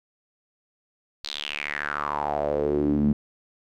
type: tone with band-pass filter sweep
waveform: sawtooth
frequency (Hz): 73.42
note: D2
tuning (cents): 0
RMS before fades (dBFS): -26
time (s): 1.24-3.13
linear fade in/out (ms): 5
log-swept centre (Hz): 4300 to 200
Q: 5.4
effects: none